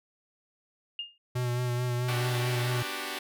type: tone with exponential decay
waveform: sine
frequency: 2828 Hz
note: F7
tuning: 21 cents sharp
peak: -29 dBFS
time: 0.99-1.18 s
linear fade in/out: 2 ms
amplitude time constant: 40 ms
type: tone with vibrato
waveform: square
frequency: 123 Hz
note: B2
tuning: 7 cents flat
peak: -28 dBFS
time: 1.35-2.83 s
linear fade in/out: 10 ms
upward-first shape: sine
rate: 4.6 Hz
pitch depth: 26 cents each way
type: chord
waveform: 5% pulse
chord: G major seventh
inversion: first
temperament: equal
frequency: 246.9 / 293.7 / 370 / 392 Hz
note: B3 / D4 / F#4 / G4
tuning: 0 / 0 / 0 / 0 cents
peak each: -31 / -27 / -27 / -27 dBFS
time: 2.08-3.19 s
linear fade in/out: 5 ms
effects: none